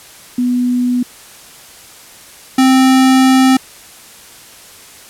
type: tone pair in turn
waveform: sine / square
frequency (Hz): 246.9 / 261.6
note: B3 / C4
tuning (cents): 0 / 0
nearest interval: minor second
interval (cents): 100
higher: second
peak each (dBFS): -11 / -7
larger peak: second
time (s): 0.38-1.03 / 2.58-3.57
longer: second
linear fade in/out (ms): 5
effects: white hiss -38 dBFS RMS until 5.09 s + low-pass 12000 Hz 12 dB/octave